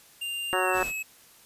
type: tone with pitch glide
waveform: square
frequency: 2794 to 2577 Hz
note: F7 to E7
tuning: 0 to -40 cents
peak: -31 dBFS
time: 0.21-1.03 s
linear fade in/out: 10 ms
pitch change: -140 cents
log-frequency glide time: 0.56-0.88 s
type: harmonic tone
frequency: 185 Hz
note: F#3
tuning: in tune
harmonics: 2 / 3 / 4 / 5 / 6 / 7 / 8 / 9 / 10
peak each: -30 / -31 / -31 / -33 / -33 / -32 / -35 / -33 / -37 dBFS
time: 0.53-0.83 s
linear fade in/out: 0 ms
type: noise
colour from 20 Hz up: pink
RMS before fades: -40 dBFS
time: 0.72-0.93 s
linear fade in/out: 50 ms
effects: white hiss -55 dBFS RMS until 1.45 s + resampled to 32000 Hz